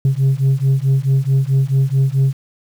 sine beating tone pair, 132.8 / 137.4 Hz, C3 / C#3, +26 / -15 cents, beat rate 4.6 Hz, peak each -13 dBFS, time 0.05-2.33 s, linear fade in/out 2 ms, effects tanh soft clip ceiling -9 dBFS + 7-bit

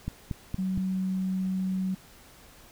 click train, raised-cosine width 5 ms, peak -18 dBFS, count 4, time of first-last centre 0.08-0.776 s, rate 4.31 Hz
sine tone, 187.9 Hz, F#3, 27 cents sharp, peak -26 dBFS, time 0.58-1.95 s, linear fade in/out 10 ms
effects pink hiss -53 dBFS RMS until 2.71 s

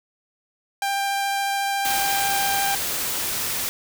sawtooth tone with vibrato, 793 Hz, G5, 20 cents sharp, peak -18 dBFS, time 0.82-2.75 s, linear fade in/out 2 ms, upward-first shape triangle, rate 14 Hz, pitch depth 9 cents each way
white noise, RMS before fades -26 dBFS, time 1.85-3.69 s, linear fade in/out 0 ms
effects none

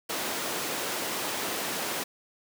pink high-pass noise, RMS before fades -32 dBFS, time 0.09-2.04 s, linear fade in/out 10 ms, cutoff 300 Hz, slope 12 dB/octave, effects none

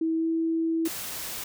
sine tone with pitch glide, 323.9 to 326.9 Hz, E4 to E4, -30 to -14 cents, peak -23 dBFS, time 0.01-0.88 s, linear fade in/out 5 ms, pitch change +16 cents, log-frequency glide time 0.16-0.27 s
white noise, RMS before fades -35 dBFS, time 0.85-1.44 s, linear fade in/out 5 ms
effects none

